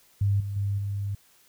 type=tone with level steps; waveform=sine; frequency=100.2 Hz; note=G2; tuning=38 cents sharp; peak=-20 / -29 / -24 / -27 dBFS; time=0.21-1.15 s; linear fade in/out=5 ms; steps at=0.4 / 0.56 / 0.78 s; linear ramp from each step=5 ms; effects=white hiss -60 dBFS RMS until 1.48 s